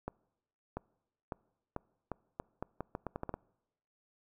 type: accelerating click train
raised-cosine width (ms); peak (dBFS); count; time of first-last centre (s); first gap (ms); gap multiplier
1; -23; 14; 0.08-3.34; 690; 0.8
effects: noise-tail reverb RT60 0.9 s tail -25 dB re dry